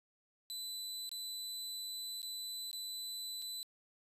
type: tone with dropouts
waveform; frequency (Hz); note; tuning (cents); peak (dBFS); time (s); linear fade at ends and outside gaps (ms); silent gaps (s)
sawtooth; 4001; B7; +22; -38; 0.5-3.63; 0; 1.092-1.115 / 2.218-2.229 / 2.714-2.73 / 3.418-3.422
effects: resampled to 32000 Hz + 13-bit